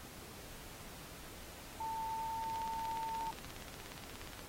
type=tone with pitch glide; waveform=sine; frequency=893 to 899.2 Hz; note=A5 to A5; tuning=+25 to +37 cents; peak=-37 dBFS; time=1.8-3.31 s; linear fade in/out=5 ms; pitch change=+12 cents; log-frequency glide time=2.11-2.48 s
type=click train; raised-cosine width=0.2 ms; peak=-30 dBFS; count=34; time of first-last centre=2.44-4.393 s; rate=16.9 Hz
effects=pink hiss -52 dBFS RMS until 4.48 s + AAC 48 kbps